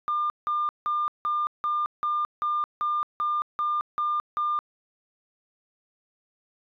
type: tone bursts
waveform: sine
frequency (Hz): 1200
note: D6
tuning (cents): +37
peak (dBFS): -22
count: 12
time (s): 0.08-4.59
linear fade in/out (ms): 0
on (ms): 220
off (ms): 170
effects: tanh soft clip ceiling -19 dBFS